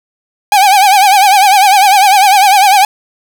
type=tone with vibrato; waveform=45% pulse; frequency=794 Hz; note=G5; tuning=22 cents sharp; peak=-4 dBFS; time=0.52-2.85 s; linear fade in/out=2 ms; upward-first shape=triangle; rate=10 Hz; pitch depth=130 cents each way; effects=7-bit